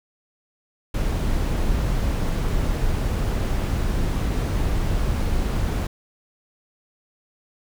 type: noise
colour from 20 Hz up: brown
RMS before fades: -22 dBFS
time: 0.94-5.87 s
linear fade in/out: 5 ms
effects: none